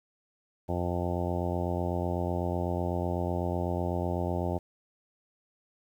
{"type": "harmonic tone", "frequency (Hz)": 88, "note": "F2", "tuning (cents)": 14, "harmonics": [1, 2, 3, 4, 5, 6, 7, 8, 9, 10], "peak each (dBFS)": [-32, -35, -38, -36, -41, -39, -37, -42, -40, -42], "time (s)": [0.68, 4.59], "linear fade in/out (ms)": 20, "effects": ["10-bit"]}